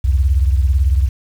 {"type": "beating tone pair", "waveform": "sine", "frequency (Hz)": [65.7, 83.7], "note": ["C2", "E2"], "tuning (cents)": [8, 27], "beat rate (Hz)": 18, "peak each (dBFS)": [-11, -17], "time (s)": [0.04, 1.09], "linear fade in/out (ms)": 10, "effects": ["tanh soft clip ceiling -3 dBFS", "7-bit"]}